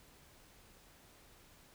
silence, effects pink hiss -62 dBFS RMS until 1.74 s

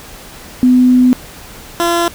sine / 15% pulse tone pair in turn, 251.5 / 341.8 Hz, B3 / F4, +32 / -37 cents, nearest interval perfect fourth, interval 531 cents, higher second, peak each -5 dBFS, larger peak neither, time 0.63-1.13 / 1.8-2.08 s, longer first, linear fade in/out 0 ms, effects pink hiss -34 dBFS RMS until 2.14 s

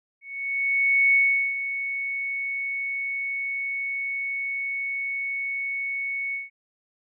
sine tone with ADSR envelope, 2217 Hz, C#7, in tune, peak -15 dBFS, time 0.21-6.5 s, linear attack 930 ms, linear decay 400 ms, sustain -11 dB, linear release 160 ms, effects none

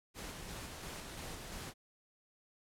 pink noise with tremolo, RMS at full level -45 dBFS, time 0.14-1.74 s, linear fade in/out 50 ms, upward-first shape square, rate 2.9 Hz, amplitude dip 25%, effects low-pass 12000 Hz 12 dB/octave

